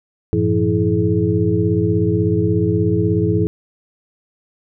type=tone cluster; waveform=sine; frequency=95.7 / 112.2 / 171.4 / 326 / 423.9 Hz; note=G2 / A2 / F3 / E4 / G#4; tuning=-41 / +34 / -32 / -19 / +35 cents; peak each=-20 dBFS; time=0.33-3.47 s; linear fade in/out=0 ms; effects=none